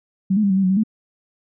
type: tone with pitch steps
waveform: sine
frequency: 191 / 214.2 / 199.2 / 189 / 194.5 / 184.9 / 191.7 / 217.8 Hz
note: G3 / A3 / G3 / F#3 / G3 / F#3 / G3 / A3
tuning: -45 / -46 / +28 / +37 / -13 / -1 / -38 / -17 cents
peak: -14 dBFS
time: 0.3-0.836 s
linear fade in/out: 10 ms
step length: 67 ms
effects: none